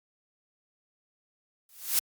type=noise with exponential growth; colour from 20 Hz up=blue; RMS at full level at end=-21 dBFS; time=1.69-1.99 s; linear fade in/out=2 ms; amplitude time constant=65 ms; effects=Opus 48 kbps